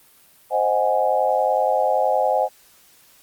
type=chord; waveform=sine; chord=Ab dominant seventh; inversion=first; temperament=equal; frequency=523.3 / 622.3 / 740 / 830.6 Hz; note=C5 / Eb5 / Gb5 / Ab5; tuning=0 / 0 / 0 / 0 cents; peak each=-22 dBFS; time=0.5-2.49 s; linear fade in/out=50 ms; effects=white hiss -53 dBFS RMS until 3.22 s + Opus 32 kbps